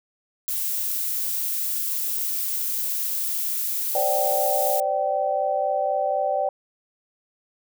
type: noise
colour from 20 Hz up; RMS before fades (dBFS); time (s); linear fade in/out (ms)
violet; -26; 0.48-4.8; 0
type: chord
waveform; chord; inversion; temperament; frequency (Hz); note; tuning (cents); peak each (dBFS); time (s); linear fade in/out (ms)
sine; C suspended second; none; equal with one note detuned; 523.3 / 587.3 / 772.8; C5 / D5 / G5; 0 / 0 / -25; -28 / -24 / -24; 3.95-6.49; 2
effects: none